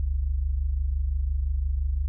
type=tone pair together; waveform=sine; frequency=43.97 / 69.8 Hz; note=F1 / C#2; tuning=+13 / +13 cents; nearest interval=minor sixth; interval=800 cents; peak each=-28 / -24 dBFS; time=0-2.08 s; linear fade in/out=0 ms; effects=none